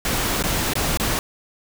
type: noise with dropouts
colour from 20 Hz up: pink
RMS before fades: -22 dBFS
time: 0.05-1.19 s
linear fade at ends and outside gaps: 1 ms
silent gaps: 0.426-0.438 / 0.735-0.754 / 0.973-0.998 s
effects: none